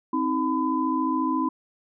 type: tone cluster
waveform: sine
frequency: 262.9 / 317.1 / 1008 Hz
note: C4 / D#4 / B5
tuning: +8 / +33 / +35 cents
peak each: -26 dBFS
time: 0.13-1.49 s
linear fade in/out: 5 ms
effects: none